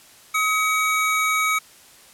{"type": "tone pair together", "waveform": "square", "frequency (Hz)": [1269, 2261], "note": ["D#6", "C#7"], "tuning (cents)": [34, 34], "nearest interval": "minor seventh", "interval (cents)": 1000, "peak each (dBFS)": -22, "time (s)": [0.34, 1.59], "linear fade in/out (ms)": 10, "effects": ["white hiss -49 dBFS RMS until 2.13 s", "low-pass 12000 Hz 12 dB/octave"]}